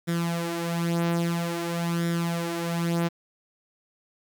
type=tone with flanger; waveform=sawtooth; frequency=169.6 Hz; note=E3; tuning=50 cents sharp; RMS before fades=-27 dBFS; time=0.07-3.09 s; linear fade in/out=20 ms; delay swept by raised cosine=0.55 to 5.85 ms; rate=0.5 Hz; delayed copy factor=+0.65; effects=9-bit